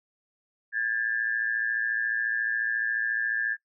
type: tone pair together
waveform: sine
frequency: 1632 / 1746.2 Hz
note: G#6 / A6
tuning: -31 / -14 cents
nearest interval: minor second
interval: 117 cents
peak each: -28 dBFS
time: 0.72-3.57 s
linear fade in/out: 50 ms
effects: noise-tail reverb RT60 0.1 s tail -17 dB re dry